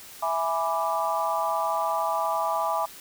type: chord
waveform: sine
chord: E dominant seventh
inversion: none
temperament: equal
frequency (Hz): 659.3 / 830.6 / 987.8 / 1174.7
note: E5 / G#5 / B5 / D6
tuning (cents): 0 / 0 / 0 / 0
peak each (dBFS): -29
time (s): 0.22-2.86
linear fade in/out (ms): 10
effects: white hiss -45 dBFS RMS until 3 s